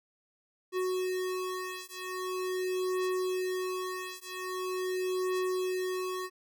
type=beating tone pair; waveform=square; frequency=369.3 / 369.73 Hz; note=F#4 / F#4; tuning=-3 / -1 cents; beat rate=0.43 Hz; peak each=-35 / -35 dBFS; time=0.72-6.3 s; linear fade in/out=50 ms; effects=none